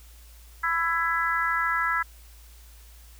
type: harmonic tone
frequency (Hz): 332.8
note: E4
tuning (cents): +17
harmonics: 3 / 4 / 5 / 6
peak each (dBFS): -31 / -26 / -27 / -31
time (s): 0.63-2.03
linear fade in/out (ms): 10
effects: added 57 Hz sine -47 dBFS peak until 3.19 s + white hiss -55 dBFS RMS until 3.19 s